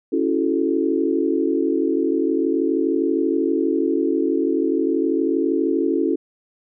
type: chord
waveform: sine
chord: F# minor seventh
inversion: second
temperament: equal with one note detuned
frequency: 277.2 / 329.6 / 370 / 436.5 Hz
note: C#4 / E4 / F#4 / A4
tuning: 0 / 0 / 0 / -14 cents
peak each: -22 / -21 / -24 / -24 dBFS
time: 0.12-6.16 s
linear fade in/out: 10 ms
effects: none